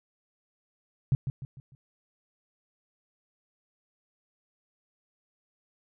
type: tone with echo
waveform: sine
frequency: 133.5 Hz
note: C3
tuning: 35 cents sharp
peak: -19 dBFS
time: 1.12-1.15 s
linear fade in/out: 0 ms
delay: 150 ms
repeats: 4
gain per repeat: -8 dB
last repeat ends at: 1.75 s
effects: none